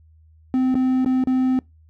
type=tone with dropouts; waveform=triangle; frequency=258.1 Hz; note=C4; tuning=23 cents flat; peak=-14 dBFS; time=0.54-1.59 s; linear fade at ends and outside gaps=1 ms; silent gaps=0.744-0.753 / 1.047-1.06 / 1.239-1.272 s; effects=noise-tail reverb RT60 0.2 s tail -24 dB re dry + added 79 Hz sine -49 dBFS peak until 1.89 s